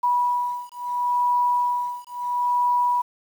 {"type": "beating tone pair", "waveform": "sine", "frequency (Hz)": [976, 976.74], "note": ["B5", "B5"], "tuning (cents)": [-21, -19], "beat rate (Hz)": 0.74, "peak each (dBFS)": -23, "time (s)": [0.03, 3.02], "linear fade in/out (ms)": 10, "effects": ["8-bit"]}